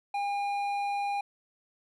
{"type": "tone with hard clipping", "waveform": "sine", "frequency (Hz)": 808, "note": "G#5", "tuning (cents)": -48, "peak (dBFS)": -30, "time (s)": [0.14, 1.21], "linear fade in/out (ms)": 5, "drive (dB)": 8, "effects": []}